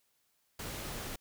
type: noise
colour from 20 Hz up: pink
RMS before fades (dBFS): -41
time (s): 0.59-1.16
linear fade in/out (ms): 5
effects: white hiss -75 dBFS RMS until 1.2 s